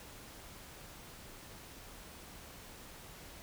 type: silence
effects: pink hiss -52 dBFS RMS until 3.42 s